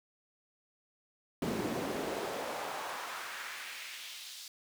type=noise with high-pass filter sweep; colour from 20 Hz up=brown; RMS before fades=-39 dBFS; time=1.42-4.48 s; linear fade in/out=2 ms; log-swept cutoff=200 to 4600 Hz; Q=1.5; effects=none